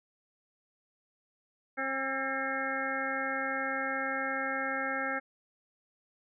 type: harmonic tone with a mistuned harmonic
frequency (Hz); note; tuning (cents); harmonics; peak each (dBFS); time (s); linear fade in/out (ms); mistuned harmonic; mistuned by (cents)
268.3; C4; +44; 1 / 2 / 3 / 5 / 6 / 7 / 8; -40 / -38 / -39 / -37 / -36 / -40 / -39; 1.77-5.2; 20; 7; -58
effects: none